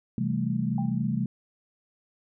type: chord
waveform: sine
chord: A minor seventh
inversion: first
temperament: equal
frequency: 130.81 / 164.81 / 196 / 220 Hz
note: C3 / E3 / G3 / A3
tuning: 0 / 0 / 0 / 0 cents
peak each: -30 / -32 / -30 / -29 dBFS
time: 0.18-1.26 s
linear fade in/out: 2 ms
type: tone with exponential decay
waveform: sine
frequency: 795 Hz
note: G5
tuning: 24 cents sharp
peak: -33 dBFS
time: 0.78-1.02 s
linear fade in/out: 2 ms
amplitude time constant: 51 ms
effects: none